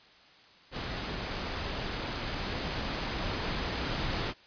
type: noise with level ramp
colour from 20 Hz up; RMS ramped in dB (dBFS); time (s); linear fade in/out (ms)
pink; -36 to -32; 0.71-4.34; 50
effects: white hiss -57 dBFS RMS until 4.46 s + resampled to 11025 Hz